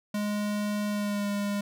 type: tone with pitch glide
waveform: square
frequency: 207.7 to 203.3 Hz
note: G#3 to G#3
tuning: 0 to -37 cents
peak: -28 dBFS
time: 0.14-1.61 s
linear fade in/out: 5 ms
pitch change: -37 cents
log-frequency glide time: 0.88-1.28 s
effects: none